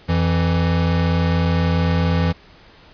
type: tone pair together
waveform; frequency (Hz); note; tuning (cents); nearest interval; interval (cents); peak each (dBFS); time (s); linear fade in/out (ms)
square; 87.31 / 166.98; F2 / E3; 0 / +23; major seventh; 1123; -19; 0.08-2.33; 20
effects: pink hiss -47 dBFS RMS until 2.93 s + resampled to 11025 Hz